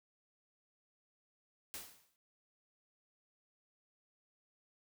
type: noise with exponential decay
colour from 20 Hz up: white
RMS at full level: -43 dBFS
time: 1.74-2.16 s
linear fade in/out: 0 ms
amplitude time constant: 90 ms
effects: none